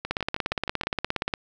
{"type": "two click trains", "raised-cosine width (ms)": 0.3, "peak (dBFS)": [-15, -9], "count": [6, 22], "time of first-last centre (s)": [[0.05, 0.835], [0.11, 1.338]], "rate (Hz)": [6.37, 17.1], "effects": []}